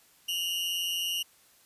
40% pulse tone pair together, 2833 / 3011 Hz, F7 / F#7, +24 / +30 cents, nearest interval minor second, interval 106 cents, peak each -29 / -34 dBFS, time 0.28-1.23 s, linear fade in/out 10 ms, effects white hiss -61 dBFS RMS until 1.65 s + resampled to 32000 Hz

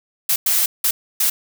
blue noise bursts at uneven times, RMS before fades -17 dBFS, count 4, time 0.29-0.36 / 0.46-0.66 / 0.84-0.91 / 1.2-1.3 s, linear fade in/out 5 ms, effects none

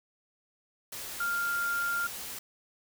sine tone in noise, 1396.9 Hz, F6, in tune, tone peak -28 dBFS, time 1.2-2.07 s, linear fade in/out 5 ms, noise white, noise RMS -40 dBFS, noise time 0.92-2.39 s, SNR +9 dB, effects none

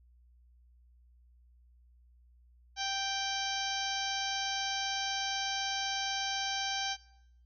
harmonic tone with a mistuned harmonic, 784 Hz, G5, in tune, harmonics 1 / 2 / 3 / 4 / 5 / 6 / 7 / 8, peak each -37 / -40 / -44 / -39 / -42 / -43 / -42 / -42 dBFS, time 2.76-6.97 s, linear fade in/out 50 ms, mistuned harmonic 8, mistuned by -41 cents, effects noise-tail reverb RT60 0.8 s tail -20 dB re dry + added 60 Hz sine -59 dBFS peak until 7.45 s

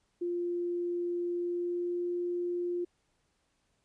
sine tone with pitch glide, 349.2 to 351.4 Hz, F4 to F4, 0 to +11 cents, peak -30 dBFS, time 0.21-2.85 s, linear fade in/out 10 ms, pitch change +11 cents, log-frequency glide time 1.33-2.11 s, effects pink hiss -75 dBFS RMS until 3.84 s + resampled to 22050 Hz

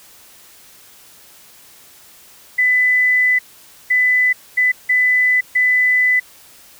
sine tone bursts at uneven times, 2000 Hz, B6, 21 cents sharp, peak -11 dBFS, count 5, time 2.58-3.39 / 3.9-4.33 / 4.57-4.72 / 4.89-5.41 / 5.55-6.2 s, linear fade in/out 10 ms, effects white hiss -45 dBFS RMS until 6.79 s

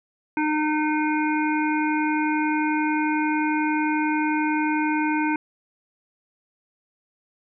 harmonic tone with a mistuned harmonic, 305.2 Hz, D#4, 33 cents flat, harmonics 1 / 3 / 5 / 7 / 8, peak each -22 / -26 / -30 / -33 / -33 dBFS, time 0.37-5.36 s, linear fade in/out 2 ms, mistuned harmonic 7, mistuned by +16 cents, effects none

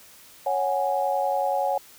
sine chord, C# suspended fourth, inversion none, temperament equal, 554.4 / 740 / 830.6 Hz, C#5 / F#5 / G#5, 0 / 0 / 0 cents, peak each -26 dBFS, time 0.46-1.78 s, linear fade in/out 5 ms, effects white hiss -50 dBFS RMS until 1.98 s

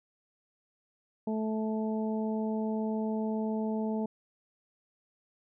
harmonic tone, 218.2 Hz, A3, 14 cents flat, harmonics 1 / 2 / 3 / 4, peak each -30 / -36 / -40 / -42 dBFS, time 1.27-4.06 s, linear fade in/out 5 ms, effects none

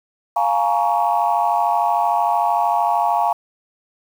sine chord, Bb minor seventh, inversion second, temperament just, 699.2 / 839.1 / 932.3 / 1118.8 Hz, F5 / Ab5 / Bb5 / Db6, +2 / +18 / 0 / +16 cents, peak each -19 / -19 / -20 / -24 dBFS, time 0.36-3.33 s, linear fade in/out 5 ms, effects tanh soft clip ceiling -6 dBFS + 7-bit

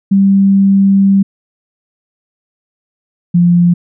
sine tone pair in turn, 196 / 174.31 Hz, G3 / F3, 0 / -3 cents, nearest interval major second, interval 203 cents, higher first, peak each -5 dBFS, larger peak neither, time 0.11-1.23 / 3.34-3.74 s, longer first, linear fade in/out 10 ms, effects none

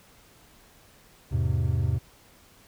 triangle chord, E augmented, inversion none, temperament just, 82.41 / 103.01 / 128.76 Hz, E2 / G#2 / B#2, 0 / -14 / -27 cents, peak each -25 dBFS, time 1.31-1.99 s, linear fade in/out 20 ms, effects pink hiss -56 dBFS RMS until 2.67 s

